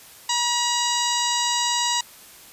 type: harmonic tone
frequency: 959 Hz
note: A#5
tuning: 49 cents sharp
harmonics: 1 / 2 / 3 / 4 / 5 / 6 / 7 / 8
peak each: -25 / -31 / -29 / -27 / -30 / -31 / -31 / -29 dBFS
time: 0.29-2.01 s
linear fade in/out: 5 ms
effects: white hiss -46 dBFS RMS until 2.52 s + resampled to 32000 Hz